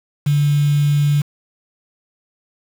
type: tone with quantisation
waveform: sine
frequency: 145.3 Hz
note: D3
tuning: 18 cents flat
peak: -12 dBFS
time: 0.26-1.22 s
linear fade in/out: 10 ms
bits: 5
effects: none